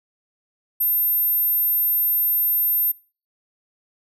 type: tone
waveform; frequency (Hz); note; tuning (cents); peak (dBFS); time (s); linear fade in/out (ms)
sine; 13220; G#9; -9; -17; 0.8-2.92; 10
effects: noise-tail reverb RT60 0.4 s tail -25 dB re dry